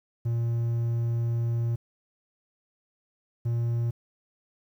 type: tone pair in turn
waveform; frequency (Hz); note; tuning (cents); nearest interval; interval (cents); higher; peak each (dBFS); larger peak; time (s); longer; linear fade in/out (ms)
triangle; 117 / 117.58; A#2 / A#2; +7 / +15; unison; 8; second; -22; neither; 0.25-1.76 / 3.45-3.91; first; 10
effects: 10-bit